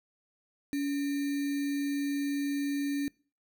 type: tone with sample-and-hold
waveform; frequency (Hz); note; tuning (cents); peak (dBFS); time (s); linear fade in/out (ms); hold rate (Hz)
sine; 283; C#4; +36; -28; 0.73-3.08; 0; 2100
effects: noise-tail reverb RT60 0.4 s tail -25 dB re dry